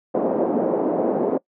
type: band-pass noise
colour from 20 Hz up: white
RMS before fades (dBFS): -21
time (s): 0.14-1.38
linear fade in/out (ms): 10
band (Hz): 220 to 620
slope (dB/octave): 24
effects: noise-tail reverb RT60 0.1 s tail -22 dB re dry